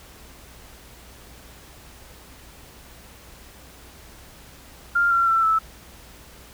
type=tone with pitch steps; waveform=sine; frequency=1396.9 / 1368.2 / 1340 / 1312.4 Hz; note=F6 / F6 / E6 / E6; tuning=0 / -36 / +28 / -8 cents; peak=-16 dBFS; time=4.95-5.59 s; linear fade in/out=10 ms; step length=160 ms; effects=added 60 Hz sine -50 dBFS peak until 6.53 s + pink hiss -47 dBFS RMS until 6.53 s